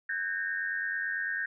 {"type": "tone cluster", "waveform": "sine", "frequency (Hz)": [1526, 1615, 1831], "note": ["G6", "G#6", "A#6"], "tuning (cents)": [-47, -49, -32], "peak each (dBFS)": [-37, -33, -34], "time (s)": [0.09, 1.46], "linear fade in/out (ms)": 5, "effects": []}